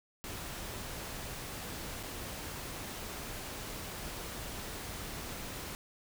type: noise with dropouts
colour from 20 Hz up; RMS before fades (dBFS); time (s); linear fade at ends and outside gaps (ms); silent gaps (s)
pink; -42; 0.24-5.75; 0; 2.029-2.034
effects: none